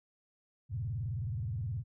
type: tone with vibrato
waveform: sine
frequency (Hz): 109.6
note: A2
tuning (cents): -6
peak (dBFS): -33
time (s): 0.69-1.84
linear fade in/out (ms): 50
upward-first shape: square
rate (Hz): 19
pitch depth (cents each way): 300
effects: none